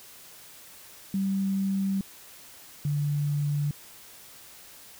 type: tone pair in turn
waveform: sine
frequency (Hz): 194.5 / 145.71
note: G3 / D3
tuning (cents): -13 / -13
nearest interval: perfect fourth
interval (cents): 500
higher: first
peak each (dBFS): -24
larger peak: neither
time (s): 1.14-2.01 / 2.85-3.71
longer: first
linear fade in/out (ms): 2
effects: white hiss -49 dBFS RMS until 4.99 s